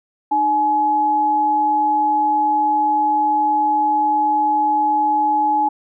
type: tone pair together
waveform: sine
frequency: 304.9 / 846.1 Hz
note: D#4 / G#5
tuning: -35 / +32 cents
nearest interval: octave + tritone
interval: 1767 cents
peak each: -25 / -14 dBFS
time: 0.31-5.69 s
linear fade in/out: 10 ms
effects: none